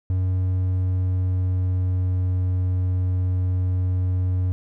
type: tone with pitch glide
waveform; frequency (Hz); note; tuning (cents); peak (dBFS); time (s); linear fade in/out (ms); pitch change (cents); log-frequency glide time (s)
triangle; 92.5 to 91.6; F#2 to F#2; 0 to -17; -17; 0.1-4.52; 0; -17; 0.21-2.36
effects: none